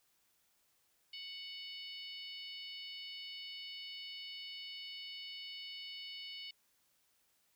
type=harmonic tone; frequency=740 Hz; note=F#5; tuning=in tune; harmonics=3 / 4 / 5 / 6 / 7; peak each=-53 / -47 / -56 / -51 / -58 dBFS; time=1.13-6.51 s; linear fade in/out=5 ms; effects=white hiss -75 dBFS RMS until 7.55 s